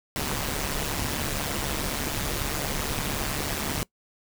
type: noise with amplitude modulation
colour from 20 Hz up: pink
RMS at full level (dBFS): -26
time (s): 0.16-3.83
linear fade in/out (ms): 0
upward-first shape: sine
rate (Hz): 144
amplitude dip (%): 70
effects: noise-tail reverb RT60 0.1 s tail -22 dB re dry